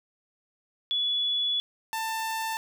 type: tone pair in turn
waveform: sine / sawtooth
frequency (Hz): 3414 / 890.8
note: G#7 / A5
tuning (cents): +47 / +21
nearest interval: octave + major seventh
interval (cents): 2326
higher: first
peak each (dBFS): -24 / -25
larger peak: first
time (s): 0.91-1.6 / 1.93-2.57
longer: first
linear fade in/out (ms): 0
effects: none